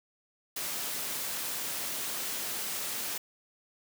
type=high-pass noise; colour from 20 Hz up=white; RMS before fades=-35 dBFS; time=0.56-3.18 s; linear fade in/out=5 ms; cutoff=130 Hz; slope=12 dB/octave; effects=none